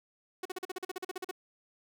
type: tone bursts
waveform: sawtooth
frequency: 370 Hz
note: F#4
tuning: in tune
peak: -31 dBFS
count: 14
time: 0.43-1.312 s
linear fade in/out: 5 ms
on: 24 ms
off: 42 ms
effects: none